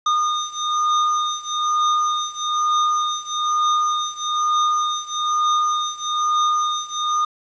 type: beating tone pair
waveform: square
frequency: 1222 / 1223.1 Hz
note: D#6 / D#6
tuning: -32 / -30 cents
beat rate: 1.1 Hz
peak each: -21 / -23 dBFS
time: 0.06-7.25 s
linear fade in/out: 5 ms
effects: resampled to 16000 Hz + 8-bit